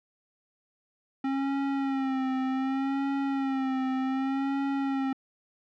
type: tone with vibrato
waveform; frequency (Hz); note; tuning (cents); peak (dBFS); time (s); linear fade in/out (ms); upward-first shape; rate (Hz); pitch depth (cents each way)
square; 268.5; C4; +45; -27; 1.24-5.13; 5; sine; 0.66; 47
effects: low-pass 2000 Hz 12 dB/octave